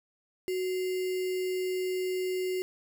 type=tone with sample-and-hold; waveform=sine; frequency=370 Hz; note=F#4; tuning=in tune; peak=-28 dBFS; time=0.48-2.62 s; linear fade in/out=0 ms; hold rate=2450 Hz; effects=none